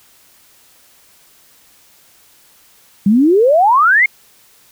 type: exponential sweep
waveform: sine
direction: up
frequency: 190 to 2199 Hz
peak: -7 dBFS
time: 3.06-4.06 s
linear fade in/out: 5 ms
effects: white hiss -49 dBFS RMS until 4.71 s